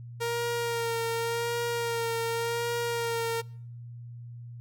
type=tone with vibrato; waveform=sawtooth; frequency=466.2 Hz; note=A#4; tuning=in tune; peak=-24 dBFS; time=0.2-3.42 s; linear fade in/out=20 ms; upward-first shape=sine; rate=0.88 Hz; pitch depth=25 cents each way; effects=noise-tail reverb RT60 0.6 s tail -24 dB re dry + added 119 Hz sine -40 dBFS peak until 4.6 s